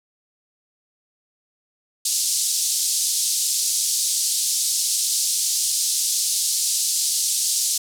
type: band-pass noise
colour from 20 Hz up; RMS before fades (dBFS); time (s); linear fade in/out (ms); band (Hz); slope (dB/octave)
white; -22; 2.05-7.78; 5; 4300 to 9900; 24
effects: none

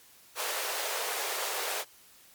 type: high-pass noise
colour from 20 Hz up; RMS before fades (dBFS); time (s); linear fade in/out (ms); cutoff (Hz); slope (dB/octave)
pink; -33; 0.35-1.85; 50; 420; 48
effects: white hiss -57 dBFS RMS until 2.34 s + MP3 96 kbps

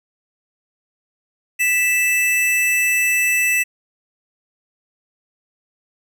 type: tone pair together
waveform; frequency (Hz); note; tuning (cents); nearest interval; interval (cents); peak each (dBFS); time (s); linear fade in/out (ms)
square; 1975.5 / 2639; B6 / E7; 0 / +1; perfect fourth; 501; -21 / -17; 1.59-3.64; 20
effects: none

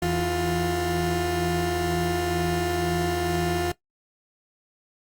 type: tone cluster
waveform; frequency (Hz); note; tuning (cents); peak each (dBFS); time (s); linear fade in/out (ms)
30% pulse; 83.4 / 164.7 / 352.8; E2 / E3 / F4; +21 / -1 / +18; -28 / -27 / -22; 0.02-3.72; 5
effects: noise-tail reverb RT60 0.1 s tail -17 dB re dry + Opus 48 kbps

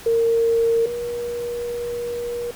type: tone pair in turn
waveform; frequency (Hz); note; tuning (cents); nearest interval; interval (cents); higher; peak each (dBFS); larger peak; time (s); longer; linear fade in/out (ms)
sine; 460 / 477.9; A#4 / A#4; -23 / +43; minor second; 66; second; -15 / -24; first; 0.06-0.86 / 0.86-2.51; second; 5
effects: pink hiss -40 dBFS RMS until 2.55 s

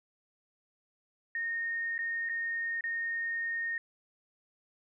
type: tone with dropouts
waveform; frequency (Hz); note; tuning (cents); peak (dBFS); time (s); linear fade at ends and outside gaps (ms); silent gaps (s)
sine; 1845; A#6; -18; -31; 1.35-3.78; 2; 1.98-1.989 / 2.29-2.295 / 2.809-2.839
effects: none

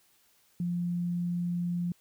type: tone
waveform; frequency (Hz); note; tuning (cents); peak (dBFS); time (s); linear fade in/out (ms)
sine; 174.61; F3; 0; -28; 0.6-1.92; 2
effects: white hiss -66 dBFS RMS until 2 s

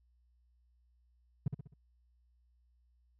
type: tone with echo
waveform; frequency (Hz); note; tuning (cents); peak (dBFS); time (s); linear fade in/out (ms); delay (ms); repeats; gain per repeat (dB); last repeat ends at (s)
triangle; 138.5; C#3; -1; -24; 1.46-1.48; 5; 65; 4; -7; 1.74
effects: tanh soft clip ceiling -23 dBFS + added 60 Hz sine -67 dBFS peak until 3.19 s

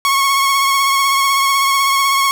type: tone with vibrato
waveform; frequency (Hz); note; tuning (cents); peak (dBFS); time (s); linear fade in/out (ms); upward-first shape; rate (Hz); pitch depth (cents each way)
sawtooth; 1099; C#6; -15; -8; 0.05-2.31; 0; triangle; 16; 33
effects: none

